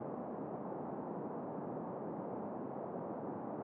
pink band-pass noise, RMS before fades -43 dBFS, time 0-3.63 s, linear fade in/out 10 ms, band 170 to 900 Hz, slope 24 dB/octave, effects none

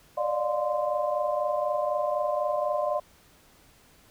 sine tone cluster, 577 / 601 / 710 / 1039 Hz, D5 / D5 / F5 / C6, -31 / +40 / +28 / -12 cents, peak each -33 / -27 / -31 / -32 dBFS, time 0.17-3 s, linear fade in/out 10 ms, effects pink hiss -58 dBFS RMS until 4.1 s

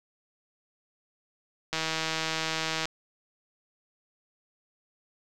click train, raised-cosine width 0.2 ms, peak -12 dBFS, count 181, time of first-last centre 1.73-2.855 s, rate 160 Hz, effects none

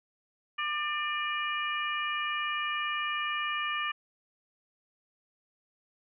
harmonic tone with a mistuned harmonic, 597 Hz, D5, 28 cents sharp, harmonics 2 / 3 / 4 / 5, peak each -33 / -35 / -36 / -37 dBFS, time 0.58-3.92 s, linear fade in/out 10 ms, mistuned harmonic 5, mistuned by -47 cents, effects none

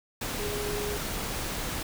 sine tone in noise, 414.1 Hz, G#4, 5 cents flat, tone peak -33 dBFS, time 0.39-0.97 s, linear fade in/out 5 ms, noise pink, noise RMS -33 dBFS, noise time 0.21-1.83 s, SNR -3 dB, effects none

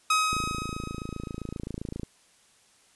sawtooth tone with exponential decay, 1267 Hz, D#6, 31 cents sharp, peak -16 dBFS, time 0.1-1.58 s, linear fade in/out 5 ms, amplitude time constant 320 ms
click train, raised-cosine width 3 ms, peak -21 dBFS, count 48, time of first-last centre 0.33-2.033 s, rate 27.6 Hz
effects white hiss -61 dBFS RMS until 2.95 s + resampled to 24000 Hz

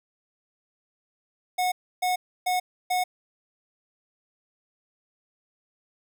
square tone bursts, 730 Hz, F#5, 24 cents flat, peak -23 dBFS, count 4, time 1.58-3.04 s, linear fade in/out 10 ms, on 140 ms, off 300 ms, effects none

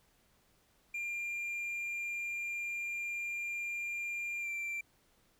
triangle tone with pitch glide, 2394 to 2354 Hz, D7 to D7, +33 to +3 cents, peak -34 dBFS, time 0.94-4.81 s, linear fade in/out 5 ms, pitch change -30 cents, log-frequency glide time 4.4-4.48 s, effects pink hiss -70 dBFS RMS until 5.39 s

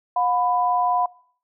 sine tone pair together, 720 / 995.6 Hz, F#5 / B5, -47 / +14 cents, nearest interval tritone, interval 561 cents, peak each -20 / -21 dBFS, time 0.16-1.06 s, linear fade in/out 5 ms, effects noise-tail reverb RT60 0.6 s tail -24 dB re dry

